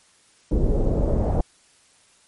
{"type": "noise with low-pass filter sweep", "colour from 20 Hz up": "brown", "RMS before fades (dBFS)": -20, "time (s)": [0.51, 1.41], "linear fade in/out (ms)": 5, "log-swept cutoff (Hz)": [410, 700], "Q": 2.2, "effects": ["white hiss -57 dBFS RMS until 2.27 s", "MP3 48 kbps"]}